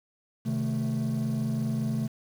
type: chord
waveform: triangle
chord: A diminished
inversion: first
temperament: equal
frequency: 130.81 / 155.56 / 220 Hz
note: C3 / Eb3 / A3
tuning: 0 / 0 / 0 cents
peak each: -27 / -31 / -26 dBFS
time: 0.45-2.08 s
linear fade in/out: 20 ms
effects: tanh soft clip ceiling -20 dBFS + 8-bit